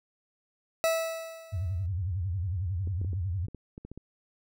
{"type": "tone with exponential decay", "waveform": "40% pulse", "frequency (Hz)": 653, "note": "E5", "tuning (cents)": -17, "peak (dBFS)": -21, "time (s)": [0.84, 1.86], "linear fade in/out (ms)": 0, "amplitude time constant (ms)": 220}
{"type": "tone with vibrato", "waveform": "sine", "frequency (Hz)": 91.3, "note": "F#2", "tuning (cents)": -23, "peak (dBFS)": -28, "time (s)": [1.52, 3.47], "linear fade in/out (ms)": 20, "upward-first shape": "sine", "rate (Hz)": 11, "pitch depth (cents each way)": 190}
{"type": "clicks", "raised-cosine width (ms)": 3, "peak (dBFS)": -29, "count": 10, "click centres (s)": [2.874, 3.015, 3.047, 3.132, 3.484, 3.547, 3.779, 3.85, 3.916, 3.976]}
{"effects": []}